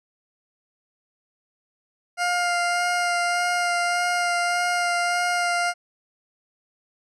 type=tone with vibrato; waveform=20% pulse; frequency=704 Hz; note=F5; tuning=14 cents sharp; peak=-16 dBFS; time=2.17-5.74 s; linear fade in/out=50 ms; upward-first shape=sine; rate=1.7 Hz; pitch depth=13 cents each way; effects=resampled to 24000 Hz